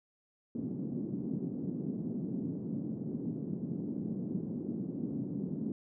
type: band-pass noise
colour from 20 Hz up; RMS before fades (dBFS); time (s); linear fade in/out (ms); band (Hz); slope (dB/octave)
white; -37; 0.55-5.72; 2; 160 to 270; 24
effects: none